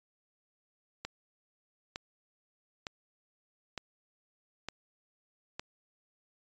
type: click train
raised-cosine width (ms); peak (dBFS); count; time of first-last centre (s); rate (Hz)
0.2; -20; 6; 1.05-5.595; 1.1
effects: resampled to 16000 Hz